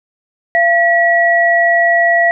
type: tone pair together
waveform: sine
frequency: 684 / 1930.8 Hz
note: F5 / B6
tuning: -36 / -40 cents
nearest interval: octave + tritone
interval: 1796 cents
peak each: -11 dBFS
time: 0.55-2.31 s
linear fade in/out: 0 ms
effects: none